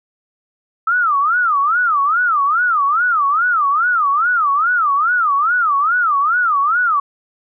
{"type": "tone with vibrato", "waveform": "sine", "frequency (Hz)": 1281, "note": "E6", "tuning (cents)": -50, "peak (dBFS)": -12, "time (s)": [0.87, 7], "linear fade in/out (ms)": 5, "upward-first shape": "sine", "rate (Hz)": 2.4, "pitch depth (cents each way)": 250, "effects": []}